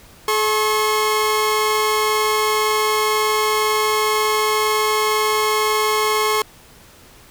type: tone pair together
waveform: sawtooth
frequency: 428.6 / 1082.5 Hz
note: A4 / C#6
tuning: -45 / -41 cents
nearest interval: octave + major third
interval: 1604 cents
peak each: -15 dBFS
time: 0.28-6.42 s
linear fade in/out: 2 ms
effects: pink hiss -46 dBFS RMS until 7.3 s